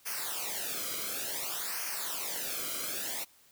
white noise with flanger, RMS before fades -36 dBFS, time 0.05-3.25 s, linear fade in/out 20 ms, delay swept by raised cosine 0.26 to 1.13 ms, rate 0.56 Hz, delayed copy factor -0.8, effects white hiss -62 dBFS RMS until 3.51 s

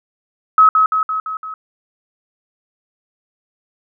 sine tone with echo, 1281 Hz, E6, 50 cents flat, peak -5 dBFS, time 0.58-0.69 s, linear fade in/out 2 ms, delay 170 ms, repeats 5, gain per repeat -4 dB, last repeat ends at 1.54 s, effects none

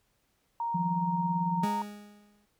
sine tone with pitch glide, 932.3 to 924.8 Hz, A#5 to A#5, 0 to -14 cents, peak -29 dBFS, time 0.6-1.82 s, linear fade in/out 2 ms, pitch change -14 cents, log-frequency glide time 1.28-1.54 s
sine tone with tremolo, 174.61 Hz, F3, in tune, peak -26 dBFS, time 0.74-1.65 s, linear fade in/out 10 ms, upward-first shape sine, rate 18 Hz, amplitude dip 65%
40% pulse tone with exponential decay, 206.8 Hz, G#3, 7 cents flat, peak -28 dBFS, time 1.63-2.46 s, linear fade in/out 5 ms, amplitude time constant 180 ms
effects pink hiss -73 dBFS RMS until 2.59 s

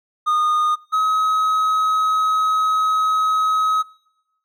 triangle tone pair in turn, 1228 / 1273.7 Hz, D#6 / D#6, -23 / +40 cents, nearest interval minor second, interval 63 cents, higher second, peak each -13 dBFS, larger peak neither, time 0.26-0.76 / 0.92-3.83 s, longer second, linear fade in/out 20 ms, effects noise-tail reverb RT60 1.0 s tail -24 dB re dry

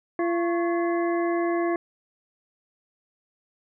harmonic tone with a mistuned harmonic, 341.9 Hz, F4, 37 cents flat, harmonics 1 / 2 / 3 / 5 / 6, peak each -23 / -29 / -33 / -37 / -39 dBFS, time 0.19-1.76 s, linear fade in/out 2 ms, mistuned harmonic 3, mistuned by +120 cents, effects none

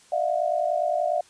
sine tone cluster, 600 / 667 / 717 Hz, D5 / E5 / F5, +37 / +20 / +45 cents, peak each -26 dBFS, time 0.12-1.21 s, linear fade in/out 5 ms, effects white hiss -55 dBFS RMS until 1.29 s + resampled to 22050 Hz

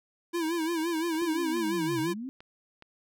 square tone with vibrato, 329.6 Hz, E4, in tune, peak -28 dBFS, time 0.33-2.14 s, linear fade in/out 20 ms, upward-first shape sine, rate 5.8 Hz, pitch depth 90 cents each way
click train, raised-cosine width 0.3 ms, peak -33 dBFS, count 5, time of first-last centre 1.15-2.824 s, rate 2.39 Hz
sine linear two-way sweep, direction down then up, 332.1 to 123.47 to 274.4 Hz, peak -34 dBFS, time 1.22-2.29 s, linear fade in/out 0 ms, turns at 1.99 s
effects none

